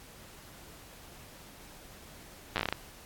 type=slowing click train; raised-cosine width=0.3 ms; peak=-13 dBFS; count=9; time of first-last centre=2.56-2.726 s; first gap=9 ms; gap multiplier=1.23; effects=pink hiss -52 dBFS RMS until 3.05 s + AAC 64 kbps